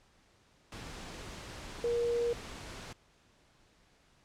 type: tone in noise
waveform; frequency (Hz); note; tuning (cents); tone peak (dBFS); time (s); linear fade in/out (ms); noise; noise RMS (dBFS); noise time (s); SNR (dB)
sine; 473.4; A#4; +27; -28; 1.84-2.33; 2; pink; -45; 0.72-2.93; +14
effects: pink hiss -66 dBFS RMS until 4.24 s + low-pass 7000 Hz 12 dB/octave